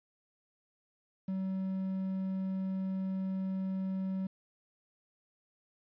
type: tone with quantisation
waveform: triangle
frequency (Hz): 190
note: F#3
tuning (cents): +46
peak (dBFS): -30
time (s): 1.28-4.27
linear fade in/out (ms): 5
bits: 10
effects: resampled to 11025 Hz